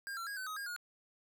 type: tone with pitch steps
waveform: square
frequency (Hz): 1608 / 1359 / 1639 / 1520 / 1261 / 1621 / 1439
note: G6 / F6 / G#6 / F#6 / D#6 / G#6 / F#6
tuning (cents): +44 / -48 / -23 / +46 / +23 / -42 / -49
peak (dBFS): -40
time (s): 0.07-0.763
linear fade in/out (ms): 0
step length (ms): 99
effects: none